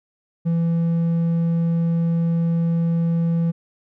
sine tone with hard clipping, 167.4 Hz, E3, 27 cents sharp, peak -18 dBFS, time 0.45-3.52 s, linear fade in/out 20 ms, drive 3 dB, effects none

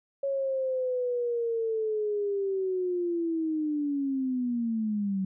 sine linear sweep, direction down, 554.4 to 187.9 Hz, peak -26 dBFS, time 0.23-5.25 s, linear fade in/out 5 ms, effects none

